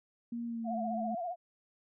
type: tone with pitch glide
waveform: sine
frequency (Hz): 235.2 to 219.4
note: A#3 to A3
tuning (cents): +16 to -5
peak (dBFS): -35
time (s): 0.32-1.15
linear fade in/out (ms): 5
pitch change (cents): -121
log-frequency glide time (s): 0.46-0.81
type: tone with vibrato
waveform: sine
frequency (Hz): 698.5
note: F5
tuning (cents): 0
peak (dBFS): -34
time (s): 0.64-1.36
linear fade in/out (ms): 50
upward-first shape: sine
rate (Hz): 15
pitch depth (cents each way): 81
effects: none